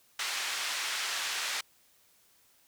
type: band-pass noise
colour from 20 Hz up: pink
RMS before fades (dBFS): -34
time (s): 0.19-1.61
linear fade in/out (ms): 5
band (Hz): 1500 to 6900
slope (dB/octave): 12
effects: white hiss -65 dBFS RMS until 2.67 s